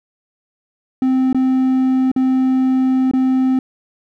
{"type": "tone with dropouts", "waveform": "triangle", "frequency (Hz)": 260.1, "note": "C4", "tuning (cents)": -10, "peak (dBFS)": -10, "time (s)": [1.02, 3.59], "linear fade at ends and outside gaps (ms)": 2, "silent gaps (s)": [[1.329, 1.346], [2.116, 2.162], [3.113, 3.135]], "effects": []}